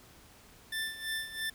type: tone with tremolo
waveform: 25% pulse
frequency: 1773 Hz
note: A6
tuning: 13 cents sharp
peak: -28 dBFS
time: 0.72-1.5 s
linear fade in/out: 5 ms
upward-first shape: sine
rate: 3 Hz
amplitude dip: 75%
effects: pink hiss -57 dBFS RMS until 1.54 s